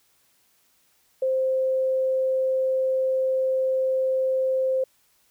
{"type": "tone", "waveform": "sine", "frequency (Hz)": 523.3, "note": "C5", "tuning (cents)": 0, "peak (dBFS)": -20, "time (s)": [1.22, 4.84], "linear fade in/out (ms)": 5, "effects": ["white hiss -64 dBFS RMS until 5.3 s"]}